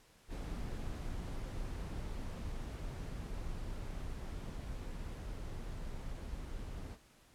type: noise with level ramp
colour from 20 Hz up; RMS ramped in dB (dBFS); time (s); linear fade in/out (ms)
brown; -40 to -44; 0.28-6.98; 50
effects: pink hiss -65 dBFS RMS until 7.34 s + low-pass 12000 Hz 12 dB/octave